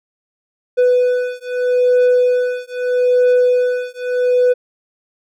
triangle beating tone pair, 496.4 / 497.19 Hz, B4 / B4, +9 / +12 cents, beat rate 0.79 Hz, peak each -13 dBFS, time 0.77-4.54 s, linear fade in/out 20 ms, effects none

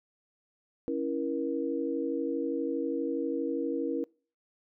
sine chord, A# diminished, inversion first, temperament equal with one note detuned, 277.2 / 329.6 / 475.4 Hz, C#4 / E4 / A#4, 0 / 0 / +34 cents, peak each -33 dBFS, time 0.88-4.04 s, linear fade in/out 0 ms, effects noise-tail reverb RT60 0.4 s tail -25 dB re dry

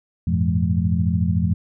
sine tone cluster, 88.4 / 102 / 115.6 / 172 / 213.5 Hz, F2 / G#2 / A#2 / F3 / G#3, +22 / -31 / -14 / -26 / +48 cents, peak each -21 / -26 / -26 / -21 / -26 dBFS, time 0.27-1.54 s, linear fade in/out 5 ms, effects none

